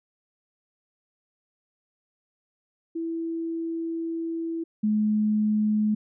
sine tone pair in turn, 330 / 212.8 Hz, E4 / G#3, +2 / +42 cents, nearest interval minor sixth, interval 760 cents, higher first, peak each -27 / -20 dBFS, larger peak second, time 2.95-4.64 / 4.83-5.95 s, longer first, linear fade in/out 10 ms, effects none

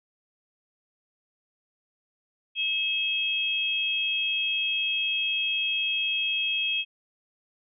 sine tone pair together, 2584 / 3252 Hz, E7 / G#7, -35 / -37 cents, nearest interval major third, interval 398 cents, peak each -27 dBFS, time 2.55-6.85 s, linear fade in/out 50 ms, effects none

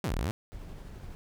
sawtooth exponential two-way sweep, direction down then up, 220 to 33.21 to 122.1 Hz, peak -25 dBFS, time 0.04-0.31 s, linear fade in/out 0 ms, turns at 0.15 s
brown noise with tremolo, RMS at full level -42 dBFS, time 0.52-1.15 s, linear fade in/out 0 ms, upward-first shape sine, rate 12 Hz, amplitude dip 25%
effects none

